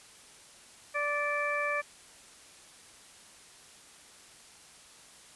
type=harmonic tone; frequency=584 Hz; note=D5; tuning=10 cents flat; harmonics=1 / 2 / 3 / 4; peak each=-34 / -34 / -34 / -34 dBFS; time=0.94-1.82 s; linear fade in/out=20 ms; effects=white hiss -54 dBFS RMS until 5.35 s + resampled to 24000 Hz